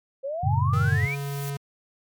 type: exponential sweep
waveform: sine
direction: up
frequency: 523.3 to 2457 Hz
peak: -27 dBFS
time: 0.23-1.16 s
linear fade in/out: 20 ms
type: chord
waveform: sine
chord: F# minor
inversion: none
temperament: equal with one note detuned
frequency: 92.5 / 112.38 / 138.59 Hz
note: F#2 / A2 / C#3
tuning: 0 / +37 / 0 cents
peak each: -24 dBFS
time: 0.43-1.07 s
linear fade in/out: 10 ms
type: noise with exponential growth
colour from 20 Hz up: blue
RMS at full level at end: -37 dBFS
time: 0.48-1.5 s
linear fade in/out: 2 ms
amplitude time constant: 220 ms
type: tone with pitch glide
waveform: square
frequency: 158 to 140.76 Hz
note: D#3 to C#3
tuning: +27 to +27 cents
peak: -29 dBFS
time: 0.73-1.57 s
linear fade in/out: 5 ms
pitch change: -200 cents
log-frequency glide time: 0.84-1.04 s
effects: MP3 96 kbps